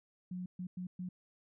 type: tone bursts at uneven times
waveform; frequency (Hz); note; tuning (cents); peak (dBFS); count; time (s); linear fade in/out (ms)
sine; 181.3; F#3; -35; -38; 4; 0.31-0.46 / 0.59-0.67 / 0.77-0.87 / 0.99-1.09; 5
effects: none